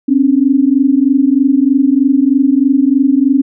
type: tone pair together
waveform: sine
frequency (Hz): 261.4 / 284.6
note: C4 / C#4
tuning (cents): -1 / +46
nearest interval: minor second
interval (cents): 147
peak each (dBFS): -10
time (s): 0.08-3.42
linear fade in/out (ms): 10
effects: none